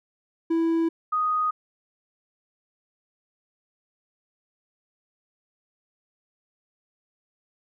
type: tone pair in turn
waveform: triangle / sine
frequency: 329.6 / 1244.4 Hz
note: E4 / D#6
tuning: 0 / 0 cents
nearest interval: octave + major seventh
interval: 2300 cents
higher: second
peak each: -18 / -21 dBFS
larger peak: first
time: 0.5-0.89 / 1.12-1.51 s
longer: neither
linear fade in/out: 10 ms
effects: none